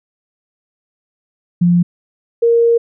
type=tone pair in turn; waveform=sine; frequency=174.61 / 466.2 Hz; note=F3 / A#4; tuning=0 / 0 cents; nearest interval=octave + perfect fourth; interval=1700 cents; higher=second; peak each=-8 dBFS; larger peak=neither; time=1.61-1.83 / 2.42-2.78 s; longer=second; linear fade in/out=10 ms; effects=none